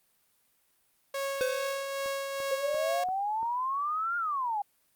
sawtooth tone with tremolo, 550 Hz, C#5, 14 cents flat, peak -26 dBFS, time 1.14-3.04 s, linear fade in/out 5 ms, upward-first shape triangle, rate 2.4 Hz, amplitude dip 40%
square tone with exponential decay, 512 Hz, C5, 38 cents flat, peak -25 dBFS, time 1.41-2.01 s, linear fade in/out 0 ms, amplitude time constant 130 ms
click train, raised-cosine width 1 ms, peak -33 dBFS, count 5, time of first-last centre 2.06-3.43 s, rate 2.92 Hz
sine exponential two-way sweep, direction up then down, 523.3 to 1426 to 794 Hz, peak -28 dBFS, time 2.51-4.62 s, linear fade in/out 5 ms, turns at 4.17 s
effects white hiss -70 dBFS RMS until 4.95 s + Opus 32 kbps

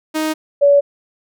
sawtooth / sine tone pair in turn, 312.2 / 569 Hz, D#4 / C#5, +6 / +45 cents, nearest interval minor seventh, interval 1039 cents, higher second, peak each -13 / -7 dBFS, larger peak second, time 0.14-0.34 / 0.61-0.81 s, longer neither, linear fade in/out 20 ms, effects none

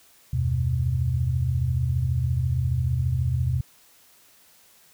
sine tone cluster, 79.1 / 93.7 / 125.5 Hz, D#2 / F#2 / B2, +29 / +22 / +28 cents, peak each -26 / -29 / -23 dBFS, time 0.33-3.61 s, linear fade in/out 5 ms, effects white hiss -56 dBFS RMS until 4.93 s

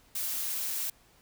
blue noise, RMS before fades -33 dBFS, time 0.15-0.9 s, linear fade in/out 5 ms, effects pink hiss -62 dBFS RMS until 1.21 s

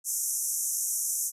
pink band-pass noise, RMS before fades -30 dBFS, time 0.04-1.32 s, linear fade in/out 50 ms, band 5800 to 13000 Hz, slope 96 dB/octave, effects none

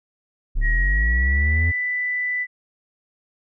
triangle linear sweep, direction up, 32.26 to 86.4 Hz, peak -15 dBFS, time 0.55-1.72 s, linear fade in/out 20 ms
sine tone with pitch glide, 1897 to 1986.7 Hz, A#6 to B6, +30 to +10 cents, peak -21 dBFS, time 0.61-2.47 s, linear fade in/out 50 ms, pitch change +80 cents, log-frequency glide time 0.88-1.6 s
effects none

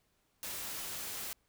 white noise, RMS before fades -41 dBFS, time 0.43-1.33 s, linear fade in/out 0 ms, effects pink hiss -75 dBFS RMS until 1.48 s

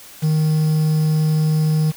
triangle tone with quantisation, 155.56 Hz, D#3, in tune, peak -12 dBFS, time 0.22-1.92 s, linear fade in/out 20 ms, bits 6, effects white hiss -41 dBFS RMS until 1.96 s

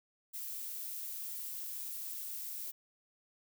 violet noise, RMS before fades -42 dBFS, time 0.33-2.72 s, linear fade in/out 20 ms, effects none

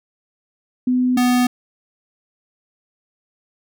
sine / square tone pair in turn, 251.4 / 247.8 Hz, B3 / B3, +31 / +6 cents, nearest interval unison, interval 25 cents, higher first, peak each -14 dBFS, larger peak neither, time 0.87-1.17 / 1.17-1.47 s, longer neither, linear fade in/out 5 ms, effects none

